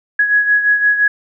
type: beating tone pair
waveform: sine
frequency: 1671 / 1676.8 Hz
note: G#6 / G#6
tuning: +10 / +16 cents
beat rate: 5.8 Hz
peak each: -11 / -18 dBFS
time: 0.19-1.08 s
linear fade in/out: 5 ms
effects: none